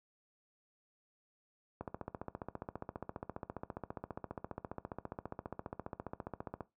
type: click train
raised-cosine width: 1 ms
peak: -26 dBFS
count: 72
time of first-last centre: 1.81-6.607 s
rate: 14.8 Hz
effects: noise-tail reverb RT60 0.2 s tail -17 dB re dry + high-pass 60 Hz 12 dB/octave